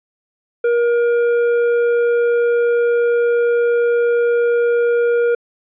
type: tone with hard clipping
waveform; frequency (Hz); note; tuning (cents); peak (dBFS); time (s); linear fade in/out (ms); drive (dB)
triangle; 474.3; A#4; +30; -14; 0.64-5.35; 5; 10
effects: resampled to 8000 Hz